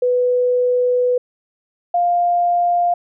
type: tone pair in turn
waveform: sine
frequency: 495.5 / 700.7 Hz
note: B4 / F5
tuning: +6 / +6 cents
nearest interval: tritone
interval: 600 cents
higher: second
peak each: -13 dBFS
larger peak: neither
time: 0.02-1.18 / 1.94-2.94 s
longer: first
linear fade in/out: 5 ms
effects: none